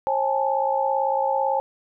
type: tone cluster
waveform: sine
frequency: 538 / 817 / 875 Hz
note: C5 / G#5 / A5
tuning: +48 / -29 / -10 cents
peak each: -24 dBFS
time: 0.07-1.6 s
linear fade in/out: 0 ms
effects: none